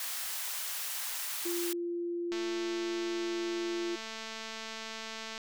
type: high-pass noise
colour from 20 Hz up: white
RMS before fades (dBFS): -37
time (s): 0-1.73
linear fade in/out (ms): 2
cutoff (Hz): 880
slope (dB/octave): 12
type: tone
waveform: sine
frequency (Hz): 345.4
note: F4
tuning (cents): -19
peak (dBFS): -32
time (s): 1.45-3.96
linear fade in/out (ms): 10
type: click train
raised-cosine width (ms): 0.2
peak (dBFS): -24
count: 680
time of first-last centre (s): 2.32-5.379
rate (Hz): 222
effects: none